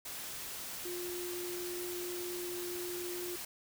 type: tone in noise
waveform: sine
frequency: 354.2 Hz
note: F4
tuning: 24 cents sharp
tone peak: -39 dBFS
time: 0.85-3.36 s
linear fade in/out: 5 ms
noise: white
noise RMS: -43 dBFS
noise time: 0.05-3.45 s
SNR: +1 dB
effects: none